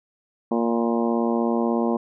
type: harmonic tone with a mistuned harmonic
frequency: 116.6 Hz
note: A#2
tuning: 1 cent sharp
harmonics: 2 / 3 / 4 / 5 / 6 / 7 / 8 / 9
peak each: -22 / -26 / -28 / -30 / -32 / -33 / -34 / -35 dBFS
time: 0.51-1.97 s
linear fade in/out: 5 ms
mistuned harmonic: 8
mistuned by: +35 cents
effects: none